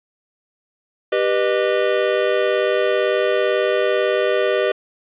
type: chord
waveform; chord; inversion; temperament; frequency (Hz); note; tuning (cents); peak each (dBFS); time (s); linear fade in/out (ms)
square; G augmented; none; just; 392 / 490 / 612.5; G4 / B4 / D#5; 0 / -14 / -27; -21; 1.12-4.72; 5
effects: resampled to 8000 Hz + 8-bit